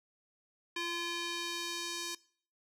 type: tone with band-pass filter sweep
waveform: square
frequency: 343.4 Hz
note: F4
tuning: 29 cents flat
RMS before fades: -38 dBFS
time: 0.76-2.15 s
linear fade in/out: 5 ms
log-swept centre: 2800 to 5600 Hz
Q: 1.1
effects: noise-tail reverb RT60 0.5 s tail -21 dB re dry